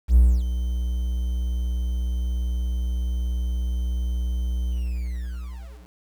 triangle tone with ADSR envelope, 60.6 Hz, B1, 32 cents flat, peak -7 dBFS, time 0.08-5.91 s, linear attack 80 ms, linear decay 260 ms, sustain -13 dB, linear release 1200 ms, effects tanh soft clip ceiling -5 dBFS + 8-bit

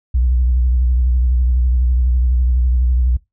sine tone with vibrato, 61.9 Hz, B1, 5 cents sharp, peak -10 dBFS, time 0.14-3.17 s, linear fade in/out 10 ms, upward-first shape triangle, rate 12 Hz, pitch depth 97 cents each way, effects noise-tail reverb RT60 0.2 s tail -22 dB re dry + tanh soft clip ceiling -8 dBFS

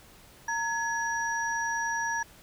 sine tone cluster, 920 / 1690 / 5760 Hz, A#5 / G#6 / F#8, -23 / +30 / -47 cents, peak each -31 / -30 / -38 dBFS, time 0.48-2.23 s, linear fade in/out 5 ms, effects pink hiss -54 dBFS RMS until 2.42 s

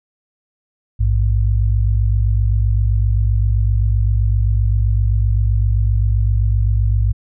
sine tone pair together, 56.13 / 103.83 Hz, A1 / G#2, +35 / 0 cents, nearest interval major seventh, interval 1065 cents, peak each -14 / -16 dBFS, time 0.99-7.13 s, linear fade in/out 20 ms, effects none

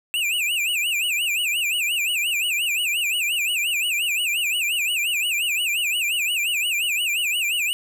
square tone with vibrato, 2631 Hz, E7, 4 cents flat, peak -21 dBFS, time 0.14-7.73 s, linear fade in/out 0 ms, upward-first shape sine, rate 5.7 Hz, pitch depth 200 cents each way, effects none

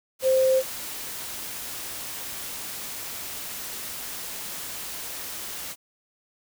sine tone in noise, 523.3 Hz, C5, in tune, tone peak -17 dBFS, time 0.22-0.63 s, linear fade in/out 50 ms, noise white, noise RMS -35 dBFS, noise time 0.19-5.76 s, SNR +15 dB, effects none

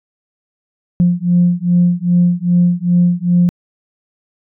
sine beating tone pair, 174.61 / 177.11 Hz, F3 / F3, 0 / +25 cents, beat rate 2.5 Hz, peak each -12 dBFS, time 1-3.49 s, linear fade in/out 0 ms, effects tanh soft clip ceiling -3 dBFS

